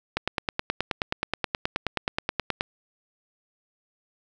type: click train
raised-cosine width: 0.3 ms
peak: -8 dBFS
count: 24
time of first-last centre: 0.17-2.609 s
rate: 9.43 Hz
effects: none